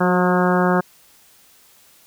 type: harmonic tone with a mistuned harmonic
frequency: 180 Hz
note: F#3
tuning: 47 cents flat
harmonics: 1 / 2 / 3 / 4 / 5 / 6 / 7 / 8 / 9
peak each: -18 / -21 / -23 / -24 / -25 / -26 / -26 / -27 / -28 dBFS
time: 0-0.81 s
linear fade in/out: 10 ms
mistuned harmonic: 2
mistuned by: +21 cents
effects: white hiss -52 dBFS RMS until 2.06 s